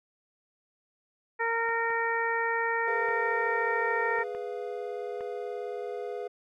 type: harmonic tone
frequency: 460.2 Hz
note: A#4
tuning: 22 cents flat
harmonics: 1 / 2 / 3 / 4 / 5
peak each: -32 / -31 / -35 / -30 / -39 dBFS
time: 1.39-4.24 s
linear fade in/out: 20 ms
type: clicks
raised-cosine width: 0.5 ms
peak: -30 dBFS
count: 6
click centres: 1.69 / 1.904 / 3.088 / 4.187 / 4.349 / 5.208 s
type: chord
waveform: triangle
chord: F diminished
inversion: first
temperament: equal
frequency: 415.3 / 493.9 / 698.5 Hz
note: Ab4 / Cb5 / F5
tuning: 0 / 0 / 0 cents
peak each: -34 / -35 / -39 dBFS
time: 2.87-6.28 s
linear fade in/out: 10 ms
effects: none